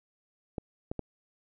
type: clicks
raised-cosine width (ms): 2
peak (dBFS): -20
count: 3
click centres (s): 0.582 / 0.915 / 0.993
effects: none